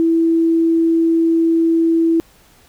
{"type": "tone", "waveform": "sine", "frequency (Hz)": 329.6, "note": "E4", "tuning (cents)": 0, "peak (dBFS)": -11, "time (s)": [0, 2.2], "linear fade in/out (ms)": 0, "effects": ["pink hiss -50 dBFS RMS until 2.68 s"]}